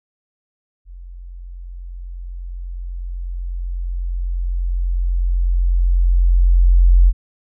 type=tone with level ramp; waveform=sine; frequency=44.09 Hz; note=F1; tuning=17 cents sharp; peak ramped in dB=-33 to -6 dBFS; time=0.85-7.13 s; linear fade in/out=50 ms; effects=none